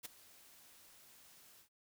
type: noise with ADSR envelope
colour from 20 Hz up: white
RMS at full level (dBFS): -44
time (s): 0.03-1.69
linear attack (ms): 24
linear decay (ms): 12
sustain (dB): -18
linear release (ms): 94
effects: none